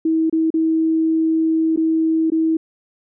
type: tone with dropouts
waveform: sine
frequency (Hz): 321.7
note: E4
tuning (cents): -42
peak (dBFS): -14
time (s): 0.05-2.57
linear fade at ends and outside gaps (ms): 5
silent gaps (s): 0.298-0.326 / 0.504-0.54 / 1.762-1.773 / 2.302-2.319
effects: none